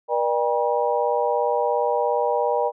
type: harmonic tone with a mistuned harmonic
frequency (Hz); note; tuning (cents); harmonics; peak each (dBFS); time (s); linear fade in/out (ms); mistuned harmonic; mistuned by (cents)
160; D#3; +49; 3 / 4 / 5 / 6; -23 / -24 / -25 / -26; 0.08-2.72; 50; 4; -120
effects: none